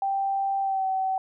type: tone with pitch glide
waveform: sine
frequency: 784 to 762.1 Hz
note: G5 to G5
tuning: 0 to -49 cents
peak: -23 dBFS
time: 0.02-1.18 s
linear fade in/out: 2 ms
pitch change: -49 cents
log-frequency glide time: 0.61-0.86 s
effects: none